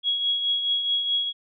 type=tone with tremolo; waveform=sine; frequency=3322 Hz; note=G#7; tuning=in tune; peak=-19 dBFS; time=0.03-1.33 s; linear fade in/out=50 ms; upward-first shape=triangle; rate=4.7 Hz; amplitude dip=55%; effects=none